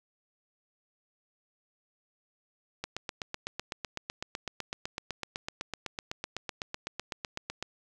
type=click train; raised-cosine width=0.2 ms; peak=-17 dBFS; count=39; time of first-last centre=2.84-7.626 s; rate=7.94 Hz; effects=none